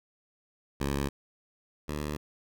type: tone pair in turn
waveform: 10% pulse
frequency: 70 / 74.42 Hz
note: C#2 / D2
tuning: +18 / +24 cents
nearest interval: minor second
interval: 106 cents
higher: second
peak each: -20 / -24 dBFS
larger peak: first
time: 0.8-1.09 / 1.88-2.17 s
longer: neither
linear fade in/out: 10 ms
effects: none